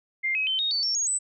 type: tone with pitch steps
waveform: sine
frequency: 2105 / 2547 / 3082 / 3729 / 4512 / 5460 / 6606 / 7993 Hz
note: C7 / D#7 / G7 / A#7 / C#8 / F8 / G#8 / B8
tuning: +10 / +40 / -30 / 0 / +30 / -40 / -10 / +20 cents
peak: -23 dBFS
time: 0.23-1.19 s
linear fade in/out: 20 ms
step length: 120 ms
effects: none